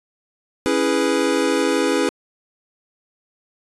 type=chord; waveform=square; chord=C# minor seventh; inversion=none; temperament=equal; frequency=277.2 / 329.6 / 415.3 / 493.9 Hz; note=C#4 / E4 / G#4 / B4; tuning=0 / 0 / 0 / 0 cents; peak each=-23 dBFS; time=0.66-2.09 s; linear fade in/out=0 ms; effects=resampled to 24000 Hz